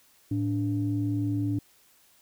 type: tone pair together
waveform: sine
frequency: 109.55 / 290.6 Hz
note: A2 / D4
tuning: -7 / -18 cents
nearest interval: octave + perfect fourth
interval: 1689 cents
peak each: -27 dBFS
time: 0.31-1.59 s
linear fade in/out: 5 ms
effects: tanh soft clip ceiling -17 dBFS + white hiss -61 dBFS RMS until 2.21 s